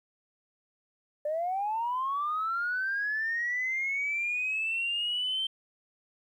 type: linear sweep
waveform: sine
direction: up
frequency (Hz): 584 to 3132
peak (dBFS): -27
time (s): 1.25-5.47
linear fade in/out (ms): 5
effects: tanh soft clip ceiling -23 dBFS + 11-bit